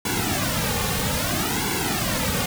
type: noise with flanger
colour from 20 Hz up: pink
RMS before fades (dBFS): -24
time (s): 0.05-2.46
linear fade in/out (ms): 5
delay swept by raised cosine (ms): 1.6 to 3.1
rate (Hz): 0.61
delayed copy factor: -1
effects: none